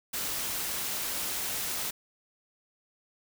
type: noise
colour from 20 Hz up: white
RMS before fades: -33 dBFS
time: 0.13-1.91 s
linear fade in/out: 10 ms
effects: none